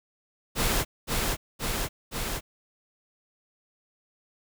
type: noise with echo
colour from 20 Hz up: pink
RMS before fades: -25 dBFS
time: 0.55-0.85 s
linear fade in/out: 50 ms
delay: 520 ms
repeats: 3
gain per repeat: -2 dB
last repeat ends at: 2.41 s
effects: none